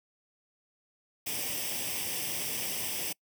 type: noise with comb filter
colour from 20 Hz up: white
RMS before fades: -34 dBFS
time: 1.26-3.13 s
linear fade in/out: 10 ms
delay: 0.36 ms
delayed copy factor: +0.7
effects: noise-tail reverb RT60 0.1 s tail -26 dB re dry + high-pass 100 Hz 12 dB/octave